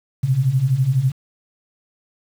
sine beating tone pair, 123.47 / 135.47 Hz, B2 / C#3, 0 / -39 cents, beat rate 12 Hz, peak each -20 / -16 dBFS, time 0.23-1.12 s, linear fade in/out 10 ms, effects 7-bit

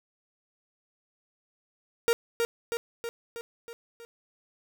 45% pulse tone with echo, 466.2 Hz, A#4, in tune, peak -20 dBFS, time 2.08-2.13 s, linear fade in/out 0 ms, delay 320 ms, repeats 6, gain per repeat -4 dB, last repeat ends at 4.05 s, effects none

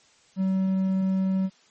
triangle tone, 190 Hz, F#3, 46 cents sharp, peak -19 dBFS, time 0.36-1.5 s, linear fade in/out 50 ms, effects white hiss -59 dBFS RMS until 1.7 s + MP3 32 kbps

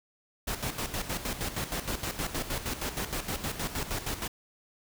pink noise with tremolo, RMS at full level -32 dBFS, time 0.47-4.28 s, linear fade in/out 10 ms, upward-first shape square, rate 6.4 Hz, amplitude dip 65%, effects none

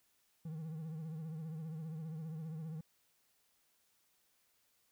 triangle tone with vibrato, 158.9 Hz, D#3, 37 cents sharp, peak -39 dBFS, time 0.45-2.81 s, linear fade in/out 5 ms, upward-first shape triangle, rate 15 Hz, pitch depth 90 cents each way, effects white hiss -75 dBFS RMS until 4.91 s

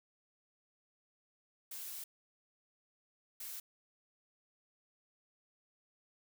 blue noise bursts at uneven times, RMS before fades -45 dBFS, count 2, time 1.71-2.04 / 3.4-3.6 s, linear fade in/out 5 ms, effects none

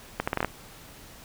accelerating click train, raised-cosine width 0.5 ms, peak -10 dBFS, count 7, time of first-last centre 0.2-0.447 s, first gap 75 ms, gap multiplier 0.75, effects pink hiss -48 dBFS RMS until 1.24 s

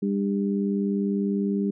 harmonic tone, 100 Hz, G2, 35 cents sharp, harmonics 2 / 3 / 4, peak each -23 / -31 / -30 dBFS, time 0.02-1.71 s, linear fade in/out 10 ms, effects none

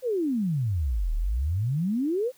sine exponential two-way sweep, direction down then up, 535 to 35.94 to 535 Hz, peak -23 dBFS, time 0.02-2.32 s, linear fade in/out 50 ms, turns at 1.14 s, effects white hiss -59 dBFS RMS until 2.37 s

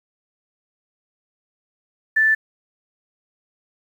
sine tone, 1760 Hz, A6, in tune, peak -13 dBFS, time 2.16-2.35 s, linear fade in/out 10 ms, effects 8-bit

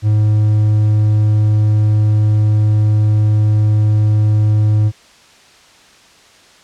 triangle tone, 106.4 Hz, G#2, 42 cents sharp, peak -7 dBFS, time 0.02-4.92 s, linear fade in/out 50 ms, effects white hiss -45 dBFS RMS until 6.63 s + low-pass 6000 Hz 12 dB/octave

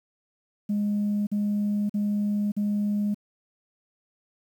sine tone bursts, 206.4 Hz, G#3, 10 cents flat, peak -21 dBFS, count 4, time 0.69-3.145 s, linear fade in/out 10 ms, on 580 ms, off 45 ms, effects tanh soft clip ceiling -20 dBFS + 9-bit

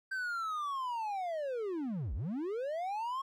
triangle linear two-way sweep, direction down then up, 1568 to 48.39 to 1096 Hz, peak -32 dBFS, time 0.11-3.22 s, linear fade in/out 10 ms, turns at 2.14 s, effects none

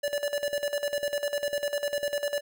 square tone with tremolo, 579 Hz, D5, 25 cents flat, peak -26 dBFS, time 0.03-2.41 s, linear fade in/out 10 ms, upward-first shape square, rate 10 Hz, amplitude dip 75%, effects none

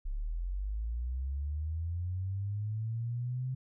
sine linear sweep, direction up, 33 to 130.81 Hz, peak -32 dBFS, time 0.05-3.55 s, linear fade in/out 10 ms, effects none

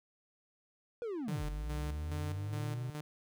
triangle linear two-way sweep, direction down then up, 493.9 to 42.51 to 127.8 Hz, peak -34 dBFS, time 1.02-2.9 s, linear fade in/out 0 ms, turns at 1.44 s
sawtooth tone with tremolo, 150 Hz, D3, 37 cents sharp, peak -35 dBFS, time 1.28-3.01 s, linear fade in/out 2 ms, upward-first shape square, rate 2.4 Hz, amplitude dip 60%
effects none

